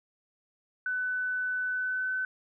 sine tone with pitch glide, 1500 to 1515.7 Hz, F#6 to F#6, +23 to +41 cents, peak -28 dBFS, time 0.86-2.25 s, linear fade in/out 2 ms, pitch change +18 cents, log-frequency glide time 1.65-2.12 s, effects none

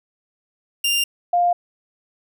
sawtooth / sine tone pair in turn, 2794 / 702.7 Hz, F7 / F5, 0 / +10 cents, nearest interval 2 octaves, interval 2390 cents, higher first, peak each -14 dBFS, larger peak neither, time 0.84-1.04 / 1.33-1.53 s, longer neither, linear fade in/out 5 ms, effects none

